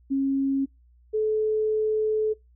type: tone pair in turn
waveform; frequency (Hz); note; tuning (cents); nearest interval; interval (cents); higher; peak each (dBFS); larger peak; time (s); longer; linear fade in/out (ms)
sine; 272.3 / 432.2; C#4 / A4; -31 / -31; minor sixth; 800; second; -21; neither; 0.1-0.66 / 1.13-2.34; second; 20
effects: noise-tail reverb RT60 0.2 s tail -24 dB re dry + added 60 Hz sine -54 dBFS peak until 2.55 s